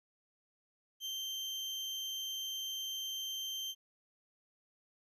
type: tone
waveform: 35% pulse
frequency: 3136 Hz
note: G7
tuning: in tune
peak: -36 dBFS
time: 1-3.75 s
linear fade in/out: 50 ms
effects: resampled to 32000 Hz + 13-bit